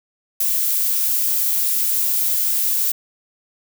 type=noise; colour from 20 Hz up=violet; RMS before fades=-19 dBFS; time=0.4-2.92 s; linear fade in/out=5 ms; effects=none